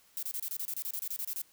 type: noise bursts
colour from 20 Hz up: violet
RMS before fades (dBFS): -36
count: 15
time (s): 0.17-1.417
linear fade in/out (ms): 0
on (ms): 57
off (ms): 28
effects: white hiss -64 dBFS RMS until 1.52 s